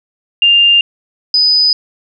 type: tone pair in turn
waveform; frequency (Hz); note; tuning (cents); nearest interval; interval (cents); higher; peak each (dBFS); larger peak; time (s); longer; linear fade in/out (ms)
sine; 2800 / 4989; F7 / D#8; +4 / +4; minor seventh; 1000; second; -5 / -7; first; 0.42-0.81 / 1.34-1.73; neither; 2
effects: none